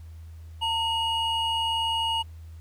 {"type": "tone pair together", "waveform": "triangle", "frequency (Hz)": [909.3, 2887], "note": ["A#5", "F#7"], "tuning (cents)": [-43, -43], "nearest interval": "octave + minor sixth", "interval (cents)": 2000, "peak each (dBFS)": -25, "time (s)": [0.61, 2.23], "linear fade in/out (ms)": 20, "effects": ["added 81 Hz sine -40 dBFS peak until 2.6 s", "pink hiss -62 dBFS RMS until 2.6 s"]}